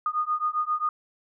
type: beating tone pair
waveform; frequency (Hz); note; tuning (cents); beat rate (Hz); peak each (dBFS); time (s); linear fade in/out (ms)
sine; 1226 / 1233.5; D#6 / D#6; -26 / -15; 7.5; -27; 0.06-0.89; 2
effects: none